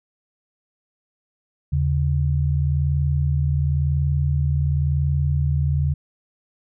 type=tone pair together; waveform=sine; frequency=79.6 / 140.55 Hz; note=D#2 / C#3; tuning=+40 / +24 cents; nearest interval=minor seventh; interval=984 cents; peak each=-20 dBFS; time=1.72-5.94 s; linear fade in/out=10 ms; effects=none